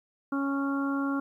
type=harmonic tone; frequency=277 Hz; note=C#4; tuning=1 cent flat; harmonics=1 / 2 / 3 / 4 / 5; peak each=-27 / -40 / -42 / -37 / -36 dBFS; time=0.32-1.2 s; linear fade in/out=5 ms; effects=11-bit